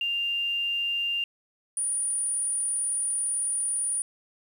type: tone pair in turn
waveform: sine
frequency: 2794 / 9469 Hz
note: F7 / D9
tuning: 0 / +13 cents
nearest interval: octave + major sixth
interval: 2113 cents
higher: second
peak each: -25 dBFS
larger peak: neither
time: 0.01-1.24 / 1.77-4.02 s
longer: second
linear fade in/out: 2 ms
effects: 9-bit